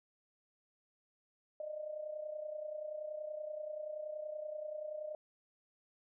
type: tone with amplitude modulation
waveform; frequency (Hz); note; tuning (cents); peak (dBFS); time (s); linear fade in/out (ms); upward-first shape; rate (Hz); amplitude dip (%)
sine; 610; D#5; -34; -37; 1.6-5.15; 2; sine; 30.5; 65
effects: none